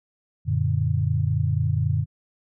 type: chord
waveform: sine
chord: Gb augmented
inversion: none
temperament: equal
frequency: 92.5 / 116.54 / 146.83 Hz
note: Gb2 / Bb2 / D3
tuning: 0 / 0 / 0 cents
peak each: -24 dBFS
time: 0.45-2.06 s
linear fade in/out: 50 ms
effects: none